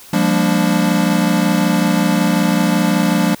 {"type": "chord", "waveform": "square", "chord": "G minor seventh", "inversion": "third", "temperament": "equal with one note detuned", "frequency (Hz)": [174.61, 200, 233.1, 293.7], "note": ["F3", "G3", "Bb3", "D4"], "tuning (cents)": [0, 35, 0, 0], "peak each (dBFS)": [-18, -18, -20, -20], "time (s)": [0.13, 3.35], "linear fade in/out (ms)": 5, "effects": ["white hiss -40 dBFS RMS until 3.4 s"]}